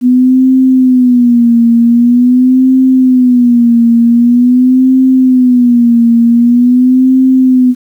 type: tone with vibrato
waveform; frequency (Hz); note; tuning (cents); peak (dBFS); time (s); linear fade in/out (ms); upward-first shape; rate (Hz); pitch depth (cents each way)
sine; 246.5; B3; -3; -3; 0.01-7.75; 50; sine; 0.45; 97
effects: 7-bit